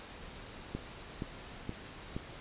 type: click train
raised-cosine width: 3 ms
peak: -23 dBFS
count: 4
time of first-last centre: 0.75-2.165 s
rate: 2.12 Hz
effects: pink hiss -48 dBFS RMS until 2.4 s + resampled to 8000 Hz